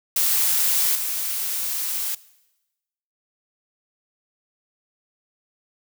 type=noise with level steps; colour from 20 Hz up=blue; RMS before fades=-20 / -26 dBFS; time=0.16-2.15 s; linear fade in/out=5 ms; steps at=0.95 s; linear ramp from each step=2 ms; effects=noise-tail reverb RT60 1.0 s tail -20 dB re dry